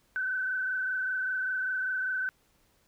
sine tone with frequency modulation, 1520 Hz, F#6, 46 cents sharp, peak -28 dBFS, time 0.16-2.29 s, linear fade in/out 0 ms, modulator 25.1 Hz, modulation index 1.3, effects pink hiss -68 dBFS RMS until 2.87 s

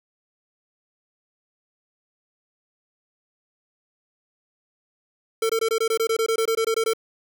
square tone bursts, 450.1 Hz, A4, 39 cents sharp, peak -20 dBFS, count 16, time 5.42-6.935 s, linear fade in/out 5 ms, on 75 ms, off 21 ms, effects none

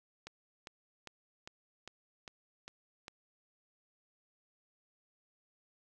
click train, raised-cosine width 0.2 ms, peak -28 dBFS, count 8, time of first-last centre 0.27-3.081 s, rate 2.49 Hz, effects none

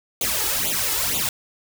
white noise with flanger, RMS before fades -23 dBFS, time 0.21-1.29 s, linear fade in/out 2 ms, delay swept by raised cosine 0.28 to 2.38 ms, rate 2.1 Hz, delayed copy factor +0.9, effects none

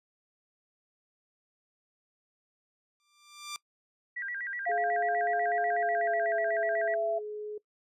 10% pulse tone with exponential growth, 1184 Hz, D6, 14 cents sharp, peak -26 dBFS, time 3-3.56 s, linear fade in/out 0 ms, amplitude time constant 120 ms
sine tone with vibrato, 1760 Hz, A6, in tune, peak -34 dBFS, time 4.16-6.95 s, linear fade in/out 10 ms, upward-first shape square, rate 8.1 Hz, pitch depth 170 cents each way
sine tone with pitch glide, 698.5 to 668.1 Hz, F5 to E5, 0 to +23 cents, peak -27 dBFS, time 4.66-7.19 s, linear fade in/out 10 ms, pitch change -77 cents, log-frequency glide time 5.74-6.42 s
sine tone, 421.9 Hz, G#4, 27 cents sharp, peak -35 dBFS, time 4.69-7.58 s, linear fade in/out 5 ms
effects noise-tail reverb RT60 0.1 s tail -21 dB re dry + resampled to 32000 Hz

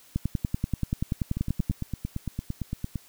two click trains, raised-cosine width 5 ms, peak -13 / -17 dBFS, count 17 / 15, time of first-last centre 0.16-1.698 / 1.37-2.957 s, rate 10.4 / 8.82 Hz, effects white hiss -55 dBFS RMS until 3.08 s

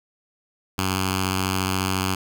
5% pulse tone with notch filter, 94.4 Hz, F#2, 35 cents sharp, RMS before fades -24 dBFS, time 0.78-2.15 s, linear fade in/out 5 ms, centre 560 Hz, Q 0.67, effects none

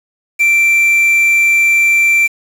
triangle tone with quantisation, 2349 Hz, D7, in tune, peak -6 dBFS, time 0.39-2.28 s, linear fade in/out 20 ms, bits 5, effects none

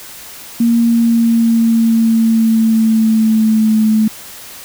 sine tone with pitch glide, 233.1 to 217.5 Hz, A#3 to A3, 0 to -20 cents, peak -8 dBFS, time 0.6-4.08 s, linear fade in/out 5 ms, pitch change -120 cents, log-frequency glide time 0.79-3.8 s, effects white hiss -33 dBFS RMS until 4.64 s

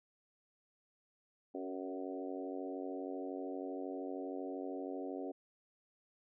harmonic tone with a mistuned harmonic, 92.8 Hz, F#2, 6 cents sharp, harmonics 3 / 4 / 5 / 6 / 7 / 8, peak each -43 / -45 / -47 / -49 / -50 / -51 dBFS, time 1.54-5.32 s, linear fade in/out 10 ms, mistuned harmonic 4, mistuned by +18 cents, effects none

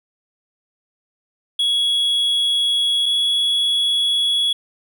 triangle tone pair in turn, 3346 / 3364 Hz, G#7 / G#7, +12 / +22 cents, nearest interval unison, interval 10 cents, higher second, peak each -14 dBFS, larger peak neither, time 1.59-3.06 / 3.06-4.53 s, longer neither, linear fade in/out 5 ms, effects none

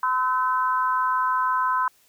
sine tone cluster, 1018 / 1292 / 1524 Hz, C6 / E6 / G6, -48 / -35 / -49 cents, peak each -21 / -27 / -29 dBFS, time 0.03-1.88 s, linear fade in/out 2 ms, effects white hiss -60 dBFS RMS until 2.08 s

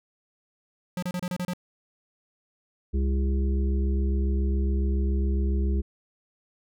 square tone bursts, 179.4 Hz, F3, 47 cents sharp, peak -28 dBFS, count 7, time 0.97-1.535 s, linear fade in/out 2 ms, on 55 ms, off 30 ms
harmonic tone, 67.2 Hz, C2, 47 cents sharp, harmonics 1 / 3 / 5 / 6, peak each -22 / -32 / -36 / -38 dBFS, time 2.93-5.82 s, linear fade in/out 20 ms
effects none

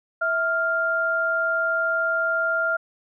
sine tone pair together, 654.7 / 1396.9 Hz, E5 / F6, -12 / 0 cents, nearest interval octave + minor second, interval 1312 cents, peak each -26 / -21 dBFS, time 0.21-2.77 s, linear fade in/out 10 ms, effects none

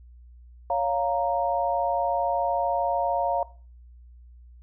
sine chord, Bb minor, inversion first, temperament just, 559.4 / 699.2 / 932.3 Hz, Db5 / F5 / Bb5, +16 / +2 / 0 cents, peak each -28 / -25 / -27 dBFS, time 0.7-3.43 s, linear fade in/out 2 ms, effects noise-tail reverb RT60 0.4 s tail -19 dB re dry + added 60 Hz sine -46 dBFS peak until 4.62 s

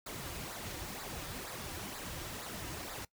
pink noise with flanger, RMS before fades -43 dBFS, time 0.06-3.05 s, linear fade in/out 5 ms, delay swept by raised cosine 0.33 to 4.73 ms, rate 2.1 Hz, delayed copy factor -0.65, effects noise-tail reverb RT60 0.1 s tail -20 dB re dry

